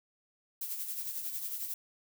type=noise with tremolo; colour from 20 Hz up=violet; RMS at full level=-36 dBFS; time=0.61-1.74 s; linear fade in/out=5 ms; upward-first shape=sine; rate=11 Hz; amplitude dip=50%; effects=none